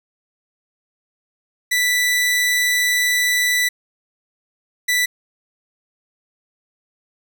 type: tone bursts at uneven times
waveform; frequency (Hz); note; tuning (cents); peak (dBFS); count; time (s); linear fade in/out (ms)
sawtooth; 1975.5; B6; 0; -12; 2; 1.71-3.69 / 4.88-5.06; 10
effects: none